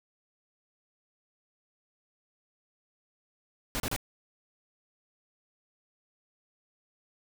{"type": "noise bursts", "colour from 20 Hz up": "pink", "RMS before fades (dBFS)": -32, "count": 3, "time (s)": [3.75, 3.963], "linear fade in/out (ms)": 0, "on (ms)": 49, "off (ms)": 33, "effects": []}